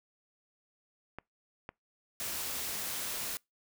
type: clicks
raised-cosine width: 0.5 ms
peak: -26 dBFS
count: 2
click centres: 1.186 / 1.691 s
type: noise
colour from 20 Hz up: white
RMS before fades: -37 dBFS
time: 2.2-3.37 s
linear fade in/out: 0 ms
effects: noise-tail reverb RT60 0.2 s tail -26 dB re dry